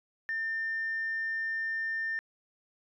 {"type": "tone", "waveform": "sine", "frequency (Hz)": 1800, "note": "A6", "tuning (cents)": 39, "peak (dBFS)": -29, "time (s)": [0.29, 2.19], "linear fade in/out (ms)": 0, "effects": ["tanh soft clip ceiling -26 dBFS"]}